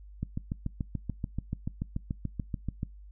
click train, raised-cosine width 5 ms, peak -19 dBFS, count 19, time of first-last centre 0.23-2.831 s, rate 6.92 Hz, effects noise-tail reverb RT60 0.2 s tail -24 dB re dry + added 50 Hz sine -46 dBFS peak until 3.11 s

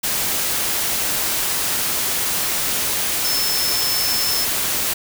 sine tone in noise, 5274 Hz, E8, in tune, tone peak -21 dBFS, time 3.24-4.45 s, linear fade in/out 10 ms, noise white, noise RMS -21 dBFS, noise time 0.03-4.94 s, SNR -3 dB, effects none

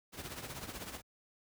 pink noise with tremolo, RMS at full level -41 dBFS, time 0.12-1.02 s, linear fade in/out 50 ms, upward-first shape triangle, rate 16 Hz, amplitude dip 70%, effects high-pass 60 Hz 12 dB/octave

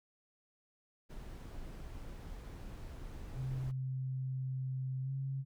brown noise, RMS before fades -46 dBFS, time 1.09-3.72 s, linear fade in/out 20 ms
sine tone with pitch glide, 130.81 to 135.11 Hz, C3 to C#3, 0 to -44 cents, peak -35 dBFS, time 3.35-5.45 s, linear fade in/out 50 ms, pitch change +56 cents, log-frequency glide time 5.02-5.11 s
effects none

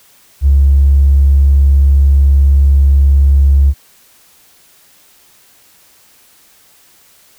triangle tone with tanh clipping, 69.3 Hz, C#2, in tune, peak -4 dBFS, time 0.41-3.74 s, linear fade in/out 50 ms, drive 2 dB, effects white hiss -47 dBFS RMS until 7.38 s

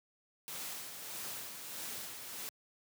white noise with tremolo, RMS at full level -42 dBFS, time 0.48-2.49 s, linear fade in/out 0 ms, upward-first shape sine, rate 1.6 Hz, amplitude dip 45%, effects high-pass 100 Hz 12 dB/octave

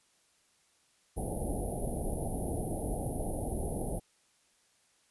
pink band-stop noise, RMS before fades -34 dBFS, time 1.16-4 s, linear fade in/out 20 ms, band 810 to 9800 Hz, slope 96 dB/octave, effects white hiss -69 dBFS RMS until 5.1 s + resampled to 24000 Hz

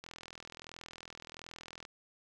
click train, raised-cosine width 0.2 ms, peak -29 dBFS, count 76, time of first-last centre 0.04-1.852 s, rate 41.4 Hz, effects none

